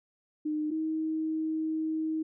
sine tone pair in turn, 304.8 / 316.1 Hz, D#4 / D#4, -36 / +27 cents, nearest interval minor second, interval 63 cents, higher second, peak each -28 dBFS, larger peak neither, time 0.45-0.71 / 0.71-2.23 s, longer second, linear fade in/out 10 ms, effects none

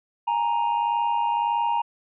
triangle tone pair together, 830.6 / 932.3 Hz, G#5 / A#5, 0 / 0 cents, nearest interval major second, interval 200 cents, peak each -25 / -20 dBFS, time 0.27-1.82 s, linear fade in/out 10 ms, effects resampled to 8000 Hz

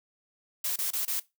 blue noise bursts, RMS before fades -30 dBFS, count 4, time 0.64-1.198 s, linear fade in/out 5 ms, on 120 ms, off 26 ms, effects noise-tail reverb RT60 0.2 s tail -19 dB re dry

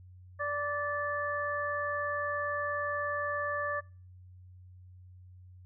harmonic tone, 583 Hz, D5, 13 cents flat, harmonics 1 / 2 / 3, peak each -35 / -35 / -35 dBFS, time 0.39-3.81 s, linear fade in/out 20 ms, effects noise-tail reverb RT60 0.4 s tail -24 dB re dry + added 91 Hz sine -50 dBFS peak until 5.65 s

